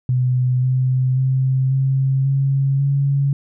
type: tone with pitch steps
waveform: sine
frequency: 126.4 / 128.91 / 131.46 / 134.07 / 136.73 / 139.44 Hz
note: B2 / C3 / C3 / C3 / C#3 / C#3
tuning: +41 / -25 / +9 / +43 / -23 / +11 cents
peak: -14 dBFS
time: 0.09-3.33 s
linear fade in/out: 2 ms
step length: 540 ms
effects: none